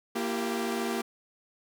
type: chord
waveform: sawtooth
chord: E diminished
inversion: second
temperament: equal with one note detuned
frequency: 233.1 / 338.1 / 392 Hz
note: Bb3 / E4 / G4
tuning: 0 / +44 / 0 cents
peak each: -28 / -32 / -29 dBFS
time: 0.15-1.02 s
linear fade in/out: 10 ms
effects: none